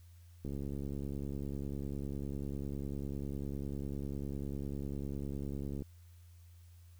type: click train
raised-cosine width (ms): 3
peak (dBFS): -28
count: 377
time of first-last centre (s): 0.45-5.821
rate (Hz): 70
effects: added 86 Hz sine -54 dBFS peak until 6.99 s + white hiss -70 dBFS RMS until 6.99 s